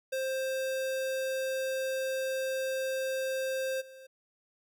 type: tone with level steps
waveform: square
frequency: 527 Hz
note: C5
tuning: 12 cents sharp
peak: -31 / -49 dBFS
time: 0.12-4.07 s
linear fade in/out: 10 ms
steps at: 3.8 s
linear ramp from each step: 20 ms
effects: none